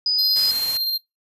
sine tone, 4975 Hz, D#8, 1 cent flat, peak -17 dBFS, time 0.06-0.51 s, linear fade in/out 2 ms
square tone with tremolo, 4186 Hz, C8, in tune, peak -20 dBFS, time 0.18-0.98 s, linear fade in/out 10 ms, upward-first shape square, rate 16 Hz, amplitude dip 25%
white noise, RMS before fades -32 dBFS, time 0.36-0.77 s, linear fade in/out 0 ms
effects noise-tail reverb RT60 0.2 s tail -24 dB re dry + resampled to 32000 Hz

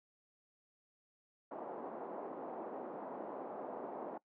white band-pass noise, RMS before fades -45 dBFS, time 1.51-4.18 s, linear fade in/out 5 ms, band 240 to 840 Hz, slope 24 dB/octave, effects noise-tail reverb RT60 0.1 s tail -21 dB re dry

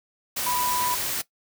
sine tone in noise, 987.8 Hz, B5, in tune, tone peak -25 dBFS, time 0.46-0.95 s, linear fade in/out 10 ms, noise white, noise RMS -28 dBFS, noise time 0.36-1.22 s, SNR 0 dB, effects noise-tail reverb RT60 0.1 s tail -18 dB re dry

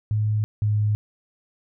sine tone pair in turn, 106.8 / 105.45 Hz, G#2 / G#2, +49 / +27 cents, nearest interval unison, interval 22 cents, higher first, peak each -19 / -18 dBFS, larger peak second, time 0.11-0.44 / 0.62-0.95 s, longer neither, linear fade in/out 0 ms, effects none

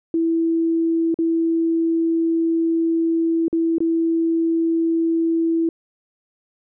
sine tone with dropouts, 329.6 Hz, E4, in tune, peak -16 dBFS, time 0.14-5.69 s, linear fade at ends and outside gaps 2 ms, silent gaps 1.143-1.188 / 3.482-3.528 / 3.783-3.804 s, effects none

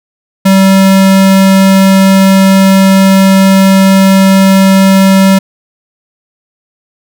square tone, 192.7 Hz, G3, 29 cents flat, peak -3 dBFS, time 0.45-5.39 s, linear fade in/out 10 ms, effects none

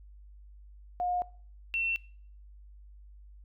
sine tone pair in turn, 716 / 2703 Hz, F5 / E7, +43 / +43 cents, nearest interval octave + major seventh, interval 2300 cents, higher second, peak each -28 dBFS, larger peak neither, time 1-1.22 / 1.74-1.96 s, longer neither, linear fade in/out 0 ms, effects noise-tail reverb RT60 0.5 s tail -21 dB re dry + added 50 Hz sine -49 dBFS peak until 3.44 s

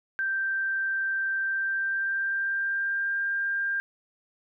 sine tone with pitch glide, 1568 to 1596.3 Hz, G6 to G6, 0 to +31 cents, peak -25 dBFS, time 0.19-3.8 s, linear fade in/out 0 ms, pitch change +31 cents, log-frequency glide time 1.43-3.18 s, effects none

